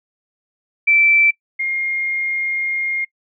sine tone pair in turn, 2331 / 2129 Hz, D7 / C7, -14 / +30 cents, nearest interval major second, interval 156 cents, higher first, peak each -10 / -18 dBFS, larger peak first, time 0.87-1.31 / 1.59-3.05 s, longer second, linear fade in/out 10 ms, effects noise-tail reverb RT60 0.1 s tail -24 dB re dry

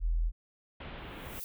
sine tone, 41.2 Hz, E1, in tune, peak -26 dBFS, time 0-0.32 s, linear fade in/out 50 ms
pink low-pass noise, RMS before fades -44 dBFS, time 0.8-1.4 s, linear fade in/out 5 ms, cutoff 3500 Hz, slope 48 dB/octave
violet noise with exponential growth, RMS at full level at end -39 dBFS, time 0.98-1.44 s, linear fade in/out 1 ms, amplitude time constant 100 ms
effects none

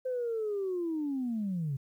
sine linear sweep, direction down, 519 to 130 Hz, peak -29 dBFS, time 0.05-1.77 s, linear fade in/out 10 ms, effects tanh soft clip ceiling -26 dBFS + 11-bit

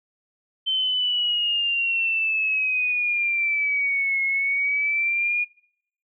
sine exponential two-way sweep, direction down then up, 3095 to 2166 to 2444 Hz, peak -20 dBFS, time 0.66-5.45 s, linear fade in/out 20 ms, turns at 4.23 s, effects noise-tail reverb RT60 0.7 s tail -26 dB re dry

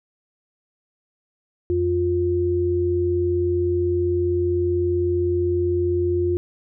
sine tone pair together, 88.12 / 352.5 Hz, F2 / F4, +16 / +16 cents, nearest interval 2 octaves, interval 2400 cents, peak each -24 / -19 dBFS, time 1.7-6.37 s, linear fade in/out 0 ms, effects none

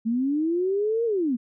sine linear two-way sweep, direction up then down, 218.4 to 472.8 to 223.6 Hz, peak -21 dBFS, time 0.05-1.37 s, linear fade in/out 20 ms, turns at 1.05 s, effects none

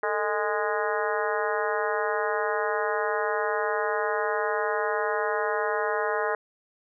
harmonic tone with a mistuned harmonic, 207.7 Hz, G#3, in tune, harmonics 2 / 3 / 4 / 5 / 6 / 7 / 8 / 9, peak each -29 / -31 / -32 / -33 / -34 / -34 / -35 / -36 dBFS, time 0.03-6.35 s, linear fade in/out 2 ms, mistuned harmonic 2, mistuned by +110 cents, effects none

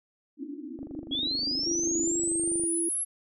white band-pass noise, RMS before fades -39 dBFS, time 0.37-2.21 s, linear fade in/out 50 ms, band 260 to 320 Hz, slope 96 dB/octave
click train, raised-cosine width 2 ms, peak -30 dBFS, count 47, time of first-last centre 0.79-2.637 s, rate 24.9 Hz
sine linear sweep, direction up, 3271 to 11190 Hz, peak -27 dBFS, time 1.11-3.05 s, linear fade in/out 20 ms
sine tone with vibrato, 335.6 Hz, E4, 31 cents sharp, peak -29 dBFS, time 1.66-2.89 s, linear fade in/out 5 ms, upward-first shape square, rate 2.5 Hz, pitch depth 10 cents each way
effects none

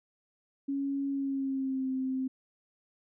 sine tone with pitch glide, 277.2 to 261.6 Hz, C#4 to C4, 0 to 0 cents, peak -29 dBFS, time 0.68-2.28 s, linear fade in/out 10 ms, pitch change -100 cents, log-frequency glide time 1.1-1.9 s, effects none

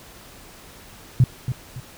sine tone with echo, 126.1 Hz, B2, 36 cents sharp, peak -10 dBFS, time 1.2-1.24 s, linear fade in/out 2 ms, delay 280 ms, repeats 2, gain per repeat -10 dB, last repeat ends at 1.8 s, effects pink hiss -45 dBFS RMS until 1.97 s

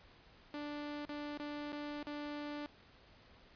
sawtooth tone with dropouts, 293.7 Hz, D4, in tune, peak -37 dBFS, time 0.54-2.66 s, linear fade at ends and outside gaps 0 ms, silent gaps 1.052-1.093 / 1.375-1.398 / 1.722-1.728 / 2.029-2.07 s, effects pink hiss -62 dBFS RMS until 3.55 s + resampled to 11025 Hz

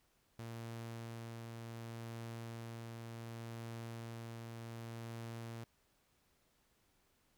sawtooth tone with tremolo, 115.3 Hz, A#2, 19 cents flat, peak -40 dBFS, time 0.39-5.64 s, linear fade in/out 0 ms, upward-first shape triangle, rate 0.67 Hz, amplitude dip 25%, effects pink hiss -75 dBFS RMS until 7.37 s

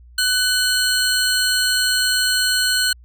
30% pulse tone pair together, 1500 / 4243 Hz, F#6 / C8, +23 / +23 cents, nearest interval octave + tritone, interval 1800 cents, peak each -16 dBFS, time 0.18-2.93 s, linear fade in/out 5 ms, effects added 60 Hz sine -42 dBFS peak until 3.04 s

